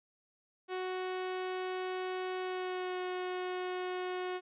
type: tone with pitch glide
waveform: sawtooth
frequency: 370 to 365.3 Hz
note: F#4 to F#4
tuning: 0 to -22 cents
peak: -31 dBFS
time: 0.68-4.41 s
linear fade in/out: 50 ms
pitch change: -22 cents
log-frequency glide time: 2.4-3 s
effects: resampled to 8000 Hz